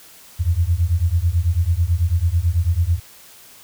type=beating tone pair; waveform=sine; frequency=81.1 / 90.2 Hz; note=E2 / F#2; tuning=-28 / -44 cents; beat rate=9.1 Hz; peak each=-18 dBFS; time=0.39-3 s; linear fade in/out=20 ms; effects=white hiss -45 dBFS RMS until 3.63 s